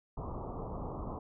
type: low-pass noise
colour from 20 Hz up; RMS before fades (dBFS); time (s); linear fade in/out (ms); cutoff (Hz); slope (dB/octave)
pink; -40; 0.17-1.19; 5; 1200; 96
effects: none